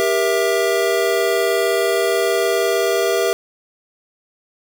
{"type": "chord", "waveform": "square", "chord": "E diminished", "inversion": "first", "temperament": "just", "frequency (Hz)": [395.6, 474.7, 659.3], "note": ["G4", "Bb4", "E5"], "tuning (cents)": [16, 31, 0], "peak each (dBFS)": [-20, -21, -21], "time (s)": [0, 3.33], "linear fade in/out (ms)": 0, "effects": []}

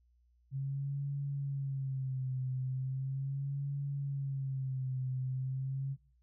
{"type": "tone with vibrato", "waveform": "sine", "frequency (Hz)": 134.9, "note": "C#3", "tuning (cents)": -47, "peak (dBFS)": -33, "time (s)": [0.51, 5.97], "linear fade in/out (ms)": 50, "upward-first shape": "sine", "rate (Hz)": 0.38, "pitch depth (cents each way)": 75, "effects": ["noise-tail reverb RT60 0.4 s tail -20 dB re dry", "added 60 Hz sine -66 dBFS peak until 6.22 s"]}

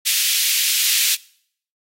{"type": "high-pass noise", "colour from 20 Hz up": "pink", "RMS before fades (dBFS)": -18, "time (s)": [0.05, 1.16], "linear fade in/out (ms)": 20, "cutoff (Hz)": 2500, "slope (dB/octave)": 24, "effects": ["noise-tail reverb RT60 0.6 s tail -22 dB re dry", "AAC 48 kbps"]}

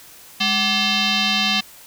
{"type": "tone with frequency modulation", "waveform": "sine", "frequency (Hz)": 206.8, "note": "G#3", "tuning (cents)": -7, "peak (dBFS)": -16, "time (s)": [0.4, 1.61], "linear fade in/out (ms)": 10, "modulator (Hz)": 962, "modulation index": 4.5, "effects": ["white hiss -44 dBFS RMS until 1.86 s"]}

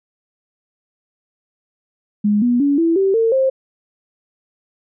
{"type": "tone with pitch steps", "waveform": "sine", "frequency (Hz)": [207.7, 242.8, 283.7, 331.6, 387.6, 453, 529.5], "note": ["G#3", "B3", "C#4", "E4", "G4", "A#4", "C5"], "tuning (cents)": [0, -29, 40, 10, -20, -50, 21], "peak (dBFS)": -12, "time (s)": [2.24, 3.5], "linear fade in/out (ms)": 10, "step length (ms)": 180, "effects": []}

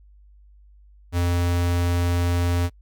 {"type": "tone", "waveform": "square", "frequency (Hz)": 87.31, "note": "F2", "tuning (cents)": 0, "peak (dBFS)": -20, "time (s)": [1.12, 2.7], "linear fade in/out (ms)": 50, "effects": ["noise-tail reverb RT60 0.1 s tail -25 dB re dry", "added 50 Hz sine -48 dBFS peak until 2.81 s"]}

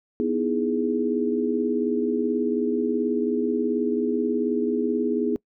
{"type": "chord", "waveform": "sine", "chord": "E major seventh", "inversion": "second", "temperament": "equal", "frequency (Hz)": [246.9, 311.1, 329.6, 415.3], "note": ["B3", "D#4", "E4", "G#4"], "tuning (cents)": [0, 0, 0, 0], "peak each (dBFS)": [-25, -29, -29, -25], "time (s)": [0.2, 5.36], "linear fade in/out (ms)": 0, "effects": ["noise-tail reverb RT60 0.1 s tail -24 dB re dry"]}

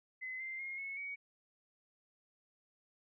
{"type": "tone with pitch steps", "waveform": "sine", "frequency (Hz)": [2036, 2087, 2140, 2194, 2249], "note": ["C7", "C7", "C7", "C#7", "C#7"], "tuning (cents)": [-48, -5, 38, -18, 24], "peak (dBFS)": -40, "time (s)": [0.21, 1.16], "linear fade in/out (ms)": 20, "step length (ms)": 190, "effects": []}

